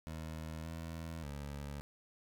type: tone with pitch steps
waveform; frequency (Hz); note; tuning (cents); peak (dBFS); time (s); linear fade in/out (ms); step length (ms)
20% pulse; 79.5 / 81.8 / 71.5; D#2 / E2 / D2; +38 / -13 / -46; -37; 0.07-1.81; 0; 580
effects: none